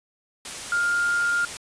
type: tone in noise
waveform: sine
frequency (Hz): 1406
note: F6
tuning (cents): +11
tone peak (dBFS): -20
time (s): 0.72-1.45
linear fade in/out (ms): 2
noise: white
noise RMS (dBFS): -34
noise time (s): 0.45-1.57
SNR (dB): +11
effects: resampled to 22050 Hz